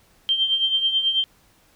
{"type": "tone with tremolo", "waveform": "sine", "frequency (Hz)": 3148, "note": "G7", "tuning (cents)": 7, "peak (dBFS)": -15, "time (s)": [0.29, 1.24], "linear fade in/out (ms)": 0, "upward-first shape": "triangle", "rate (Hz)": 9.2, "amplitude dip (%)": 70, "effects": ["pink hiss -58 dBFS RMS until 1.75 s"]}